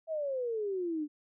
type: exponential sweep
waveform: sine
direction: down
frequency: 659.3 to 290.4 Hz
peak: -31 dBFS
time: 0.07-1.08 s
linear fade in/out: 50 ms
effects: none